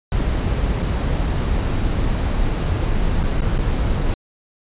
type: noise with dropouts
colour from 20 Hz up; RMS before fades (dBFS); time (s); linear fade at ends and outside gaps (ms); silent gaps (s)
brown; -19; 0.12-4.14; 1; 0.824-0.828 / 3.23-3.237 / 3.408-3.419 / 3.58-3.588
effects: resampled to 8000 Hz